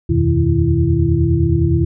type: tone cluster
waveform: sine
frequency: 79.8 / 89.5 / 121.5 / 155.6 / 334.8 Hz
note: D#2 / F2 / B2 / D#3 / E4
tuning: +44 / +43 / -28 / 0 / +27 cents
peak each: -18 dBFS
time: 0.09-1.85 s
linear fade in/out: 10 ms
effects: none